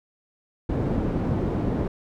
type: low-pass noise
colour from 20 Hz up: white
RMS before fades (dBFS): -25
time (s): 0.69-1.88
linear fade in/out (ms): 5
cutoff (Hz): 290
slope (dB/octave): 12
effects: none